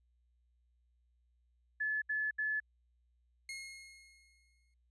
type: tone bursts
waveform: sine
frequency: 1723 Hz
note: A6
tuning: 37 cents flat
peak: -32 dBFS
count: 3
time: 1.8-2.602 s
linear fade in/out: 10 ms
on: 220 ms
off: 71 ms
type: tone with exponential decay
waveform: sawtooth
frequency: 2156 Hz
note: C#7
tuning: 49 cents flat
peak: -37 dBFS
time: 3.49-4.74 s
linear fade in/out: 2 ms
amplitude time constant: 270 ms
effects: added 60 Hz sine -70 dBFS peak until 4.9 s + resampled to 24000 Hz

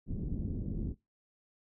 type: low-pass noise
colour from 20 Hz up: pink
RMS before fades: -36 dBFS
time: 0.06-0.95 s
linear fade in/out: 50 ms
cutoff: 300 Hz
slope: 24 dB/octave
effects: noise-tail reverb RT60 0.2 s tail -21 dB re dry

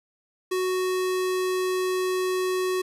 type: tone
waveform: square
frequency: 370 Hz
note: F#4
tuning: in tune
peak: -24 dBFS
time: 0.51-2.82 s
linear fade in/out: 10 ms
effects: resampled to 32000 Hz + 9-bit

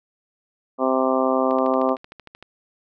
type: harmonic tone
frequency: 130.81 Hz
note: C3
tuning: in tune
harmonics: 2 / 3 / 4 / 5 / 6 / 7 / 8 / 9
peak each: -23 / -26 / -23 / -24 / -28 / -31 / -28 / -27 dBFS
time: 0.78-1.97 s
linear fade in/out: 50 ms
type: click train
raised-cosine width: 0.3 ms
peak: -24 dBFS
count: 13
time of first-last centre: 1.51-2.426 s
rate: 13.1 Hz
effects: none

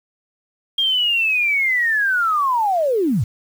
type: linear sweep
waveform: sine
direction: down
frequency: 3239 to 87.7 Hz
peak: -15 dBFS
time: 0.78-3.24 s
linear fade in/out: 5 ms
effects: 7-bit

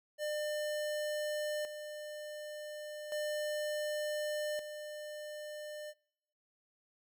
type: tone with tremolo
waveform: square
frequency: 600 Hz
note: D5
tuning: 37 cents sharp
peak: -35 dBFS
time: 0.18-5.94 s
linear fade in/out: 50 ms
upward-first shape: square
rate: 0.34 Hz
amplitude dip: 60%
effects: noise-tail reverb RT60 0.8 s tail -26 dB re dry

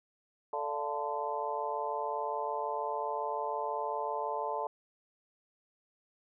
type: harmonic tone with a mistuned harmonic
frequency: 146.83 Hz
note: D3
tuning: in tune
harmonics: 3 / 4 / 5 / 6 / 7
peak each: -39 / -39 / -40 / -36 / -39 dBFS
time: 0.53-4.67 s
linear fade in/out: 2 ms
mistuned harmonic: 5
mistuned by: -100 cents
effects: none

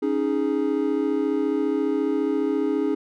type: chord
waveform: triangle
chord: C# suspended second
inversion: none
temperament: just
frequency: 277.2 / 311.8 / 415.8 Hz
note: C#4 / D#4 / G#4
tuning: 0 / +4 / +2 cents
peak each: -23 dBFS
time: 0.02-2.95 s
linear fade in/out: 10 ms
effects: none

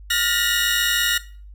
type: tone cluster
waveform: sawtooth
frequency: 1416 / 1808 / 1915 / 2900 / 3790 Hz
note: F6 / A6 / A#6 / F#7 / A#7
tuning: +23 / +47 / +46 / -35 / +28 cents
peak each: -22 dBFS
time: 0.1-1.18 s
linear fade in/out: 5 ms
effects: noise-tail reverb RT60 0.4 s tail -18 dB re dry + added 50 Hz sine -38 dBFS peak until 1.54 s

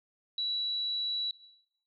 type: tone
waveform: sine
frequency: 3925 Hz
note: B7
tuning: 11 cents flat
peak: -30 dBFS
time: 0.38-1.31 s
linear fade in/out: 2 ms
effects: noise-tail reverb RT60 0.8 s tail -18 dB re dry

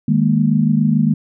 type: chord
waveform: sine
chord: D# suspended fourth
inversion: none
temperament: equal with one note detuned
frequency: 155.56 / 206 / 233.1 Hz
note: D#3 / G#3 / A#3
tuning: 0 / -14 / 0 cents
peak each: -16 dBFS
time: 0.08-1.14 s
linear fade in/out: 5 ms
effects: none

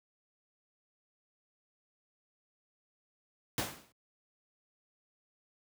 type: noise with exponential decay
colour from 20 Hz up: pink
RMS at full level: -30 dBFS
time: 3.58-3.92 s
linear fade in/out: 1 ms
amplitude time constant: 72 ms
effects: high-pass 100 Hz 12 dB/octave

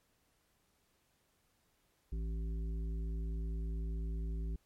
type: harmonic tone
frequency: 55 Hz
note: A1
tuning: in tune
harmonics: 1 / 3 / 5 / 7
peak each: -35 / -46 / -54 / -55 dBFS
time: 2.12-4.56 s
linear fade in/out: 5 ms
effects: pink hiss -75 dBFS RMS until 4.65 s + MP3 64 kbps

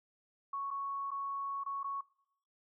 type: tone with dropouts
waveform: sine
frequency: 1108.7 Hz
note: C#6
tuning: in tune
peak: -35 dBFS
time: 0.53-2.01 s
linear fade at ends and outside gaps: 5 ms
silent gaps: 0.706-0.71 / 1.107-1.114 / 1.637-1.661 / 1.832-1.842 s
effects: noise-tail reverb RT60 0.8 s tail -23 dB re dry

